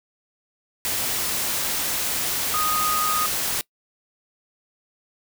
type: tone in noise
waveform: sine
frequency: 1243 Hz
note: D#6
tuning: 2 cents flat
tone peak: -22 dBFS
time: 2.54-3.26 s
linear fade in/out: 0 ms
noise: white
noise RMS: -25 dBFS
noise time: 0.85-3.61 s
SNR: 0 dB
effects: noise-tail reverb RT60 0.1 s tail -23 dB re dry